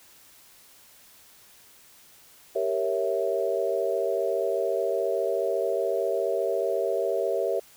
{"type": "chord", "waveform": "sine", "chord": "G diminished seventh", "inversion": "none", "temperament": "equal", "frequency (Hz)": [392, 466.2, 554.4, 659.3], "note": ["G4", "Bb4", "Db5", "Fb5"], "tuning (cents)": [0, 0, 0, 0], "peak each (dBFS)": -29, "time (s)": [2.55, 7.6], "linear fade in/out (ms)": 10, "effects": ["white hiss -54 dBFS RMS until 7.76 s"]}